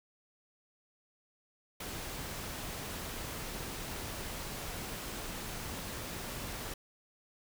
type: noise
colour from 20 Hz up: pink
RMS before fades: -41 dBFS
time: 1.8-6.74 s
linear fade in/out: 5 ms
effects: none